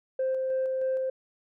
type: tone with tremolo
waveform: sine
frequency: 523.3 Hz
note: C5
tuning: in tune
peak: -23 dBFS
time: 0.19-1.1 s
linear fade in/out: 5 ms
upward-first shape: square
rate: 3.2 Hz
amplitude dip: 25%
effects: tanh soft clip ceiling -22 dBFS